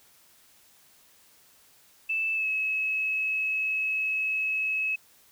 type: tone with pitch glide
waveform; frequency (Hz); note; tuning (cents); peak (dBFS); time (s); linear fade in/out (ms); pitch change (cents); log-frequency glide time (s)
sine; 2637 to 2577; E7 to E7; 0 to -40; -25; 2.09-4.96; 10; -40; 2.34-2.47
effects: white hiss -59 dBFS RMS until 5.31 s